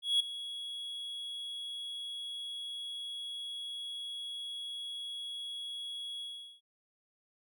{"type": "tone with ADSR envelope", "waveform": "triangle", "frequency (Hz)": 3341, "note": "G#7", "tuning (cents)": 10, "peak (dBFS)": -22, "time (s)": [0.02, 6.61], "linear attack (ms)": 180, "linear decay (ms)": 7, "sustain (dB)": -15, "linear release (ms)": 400, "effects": []}